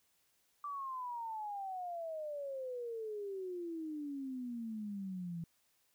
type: exponential sweep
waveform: sine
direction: down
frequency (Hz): 1173 to 164.5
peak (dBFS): -39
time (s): 0.64-5.44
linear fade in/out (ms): 2
effects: white hiss -75 dBFS RMS until 5.94 s